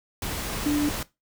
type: tone in noise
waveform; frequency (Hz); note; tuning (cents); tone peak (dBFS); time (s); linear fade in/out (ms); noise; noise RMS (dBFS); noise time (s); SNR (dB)
sine; 293.7; D4; 0; -20; 0.66-0.89; 2; pink; -31; 0.22-1.03; +8
effects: noise-tail reverb RT60 0.2 s tail -18 dB re dry